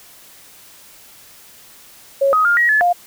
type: tone with pitch steps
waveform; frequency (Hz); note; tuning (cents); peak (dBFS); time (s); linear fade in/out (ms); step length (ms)
sine; 551 / 1258 / 1408 / 1902 / 1722 / 705; C#5 / D#6 / F6 / A#6 / A6 / F5; -11 / +19 / +14 / +34 / -38 / +16; -11; 2.21-2.93; 10; 120
effects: white hiss -44 dBFS RMS until 3.06 s